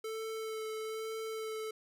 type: tone with vibrato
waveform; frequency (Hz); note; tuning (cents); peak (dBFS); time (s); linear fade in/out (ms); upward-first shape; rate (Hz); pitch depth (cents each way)
square; 440; A4; 0; -38; 0.04-1.71; 5; sine; 1.1; 13
effects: none